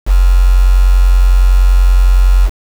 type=tone with quantisation; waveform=sine; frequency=45.32 Hz; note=F#1; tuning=35 cents flat; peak=-4 dBFS; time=0.06-2.5 s; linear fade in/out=50 ms; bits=4; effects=none